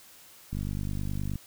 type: click train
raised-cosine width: 5 ms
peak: -21 dBFS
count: 42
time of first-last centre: 0.53-1.357 s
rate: 49.6 Hz
effects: white hiss -53 dBFS RMS until 1.46 s